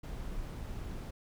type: noise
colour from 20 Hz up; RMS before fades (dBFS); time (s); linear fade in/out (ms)
brown; -40; 0.03-1.11; 10
effects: none